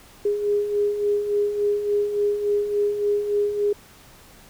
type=beating tone pair; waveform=sine; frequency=408.6 / 412.1 Hz; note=G#4 / G#4; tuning=-28 / -13 cents; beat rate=3.5 Hz; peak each=-28 / -20 dBFS; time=0.25-3.73 s; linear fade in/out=5 ms; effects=pink hiss -49 dBFS RMS until 4.49 s